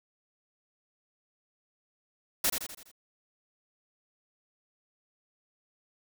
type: noise with echo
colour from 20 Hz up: white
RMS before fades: -26 dBFS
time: 2.44-2.5 s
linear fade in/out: 5 ms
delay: 83 ms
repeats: 5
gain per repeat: -6 dB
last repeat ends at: 2.915 s
effects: none